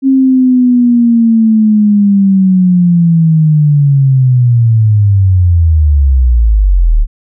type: linear sweep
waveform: sine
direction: down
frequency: 270 to 34.92 Hz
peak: -4 dBFS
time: 0.02-7.07 s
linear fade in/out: 50 ms
effects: none